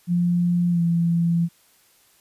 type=tone with pitch glide; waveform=sine; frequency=174.8 to 169.24 Hz; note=F3 to E3; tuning=+2 to +46 cents; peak=-17 dBFS; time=0.07-1.49 s; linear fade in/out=50 ms; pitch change=-56 cents; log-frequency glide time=0.7-0.81 s; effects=white hiss -58 dBFS RMS until 2.2 s + resampled to 32000 Hz